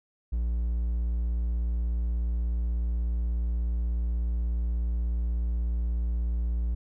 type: tone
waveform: triangle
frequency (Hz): 58.27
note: A#1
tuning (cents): 0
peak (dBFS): -23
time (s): 0.32-6.75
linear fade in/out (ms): 10
effects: none